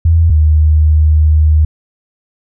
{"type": "tone pair in turn", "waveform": "sine", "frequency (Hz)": [82.41, 77.12], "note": ["E2", "D#2"], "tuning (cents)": [0, -15], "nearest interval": "minor second", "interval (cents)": 115, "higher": "first", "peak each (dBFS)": -5, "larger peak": "neither", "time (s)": [[0.05, 0.3], [0.3, 1.65]], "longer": "second", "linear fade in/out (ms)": 5, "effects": []}